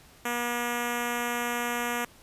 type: tone with notch filter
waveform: 5% pulse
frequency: 240 Hz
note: B3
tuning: 49 cents flat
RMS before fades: -30 dBFS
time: 0.25-2.05 s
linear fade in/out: 5 ms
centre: 4200 Hz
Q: 1.2
effects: pink hiss -55 dBFS RMS until 2.22 s + resampled to 32000 Hz